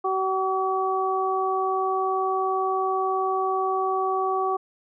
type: harmonic tone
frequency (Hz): 379.6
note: F#4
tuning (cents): +44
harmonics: 1 / 2 / 3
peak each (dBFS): -26 / -26 / -26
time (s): 0.04-4.57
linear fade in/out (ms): 10
effects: none